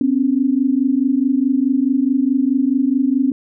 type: tone pair together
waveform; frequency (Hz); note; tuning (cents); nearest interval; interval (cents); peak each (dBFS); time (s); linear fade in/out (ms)
sine; 254.6 / 279.3; C4 / C#4; -47 / +13; major second; 160; -16; 0.01-3.32; 2
effects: none